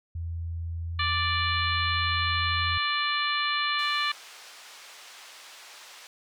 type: tone with pitch glide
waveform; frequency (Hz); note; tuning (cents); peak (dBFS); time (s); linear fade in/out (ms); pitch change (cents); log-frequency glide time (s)
sine; 83.6 to 87.15; E2 to F2; +25 to -3; -30; 0.15-2.78; 5; +72; 0.86-1.19
type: harmonic tone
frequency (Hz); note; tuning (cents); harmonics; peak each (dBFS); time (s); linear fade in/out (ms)
587.3; D5; 0; 2 / 3 / 4 / 5 / 6 / 7; -29 / -31 / -32 / -33 / -34 / -34; 0.99-4.12; 5
type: band-pass noise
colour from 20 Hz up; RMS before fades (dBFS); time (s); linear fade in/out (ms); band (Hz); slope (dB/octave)
white; -48; 3.79-6.07; 0; 690 to 5200; 12
effects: none